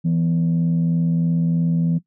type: tone pair together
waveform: sine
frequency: 166.72 / 249.8 Hz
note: E3 / B3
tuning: +20 / +20 cents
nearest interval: perfect fifth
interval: 700 cents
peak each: -15 / -25 dBFS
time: 0.04-1.99 s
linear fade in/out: 20 ms
effects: noise-tail reverb RT60 0.1 s tail -17 dB re dry + tanh soft clip ceiling -12 dBFS